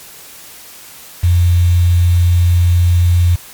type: tone with quantisation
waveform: sine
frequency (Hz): 87.31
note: F2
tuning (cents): 0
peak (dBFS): -7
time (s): 1.23-3.36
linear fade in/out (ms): 10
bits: 5
effects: white hiss -36 dBFS RMS until 3.53 s + MP3 96 kbps